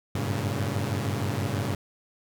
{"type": "tone cluster", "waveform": "sawtooth", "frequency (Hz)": [95.5, 101.8, 114.8, 139.2], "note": ["G2", "G#2", "A#2", "C#3"], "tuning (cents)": [-45, -34, -26, 8], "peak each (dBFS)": -28, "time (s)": [0.15, 1.75], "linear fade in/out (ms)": 5, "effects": []}